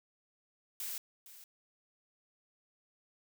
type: noise with echo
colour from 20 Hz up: blue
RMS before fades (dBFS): -40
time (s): 0.8-0.98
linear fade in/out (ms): 2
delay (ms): 460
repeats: 1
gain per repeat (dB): -14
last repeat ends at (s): 1.44
effects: none